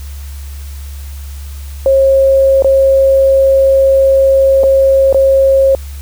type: tone with dropouts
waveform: sine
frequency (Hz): 540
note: C#5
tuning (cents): -45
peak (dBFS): -5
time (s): 1.86-5.75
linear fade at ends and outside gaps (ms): 1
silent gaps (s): 2.623-2.645 / 4.634-4.638 / 5.127-5.145
effects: added 70 Hz sine -23 dBFS peak until 6.01 s + white hiss -38 dBFS RMS until 6.01 s